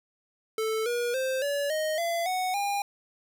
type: tone with pitch steps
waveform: square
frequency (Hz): 440 / 479.8 / 523.3 / 570.6 / 622.3 / 678.6 / 740 / 807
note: A4 / A#4 / C5 / C#5 / D#5 / F5 / F#5 / G#5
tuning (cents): 0 / +50 / 0 / +50 / 0 / -50 / 0 / -50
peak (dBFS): -27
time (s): 0.58-2.82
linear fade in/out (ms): 2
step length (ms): 280
effects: none